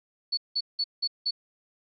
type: tone bursts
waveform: sine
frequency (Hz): 4435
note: C#8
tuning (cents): 0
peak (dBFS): -24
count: 5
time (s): 0.32-1.31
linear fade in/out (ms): 10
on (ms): 54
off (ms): 180
effects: none